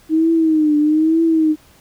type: tone with vibrato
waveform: sine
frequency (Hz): 313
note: D#4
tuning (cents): +10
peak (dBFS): -11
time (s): 0.09-1.56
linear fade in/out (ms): 50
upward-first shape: triangle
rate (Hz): 1.1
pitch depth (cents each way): 100
effects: pink hiss -50 dBFS RMS until 1.8 s